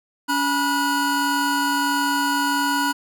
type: tone cluster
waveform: square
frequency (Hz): 282.5 / 972 / 1454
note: C#4 / B5 / F#6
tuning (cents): +33 / -28 / -31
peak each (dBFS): -25 / -23 / -25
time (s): 0.28-2.93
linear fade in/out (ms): 20
effects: none